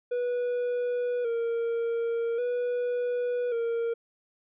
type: tone with vibrato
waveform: triangle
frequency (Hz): 476.4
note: A#4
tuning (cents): +38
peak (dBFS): -24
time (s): 0.11-3.94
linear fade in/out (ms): 10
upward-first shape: square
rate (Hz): 0.44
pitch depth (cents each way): 45
effects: resampled to 8000 Hz